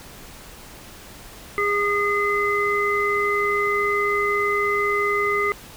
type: harmonic tone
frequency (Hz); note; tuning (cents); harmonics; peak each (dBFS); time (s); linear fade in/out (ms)
409.2; G#4; -26; 1 / 3 / 5; -23 / -23 / -23; 1.58-5.52; 0
effects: pink hiss -42 dBFS RMS until 5.76 s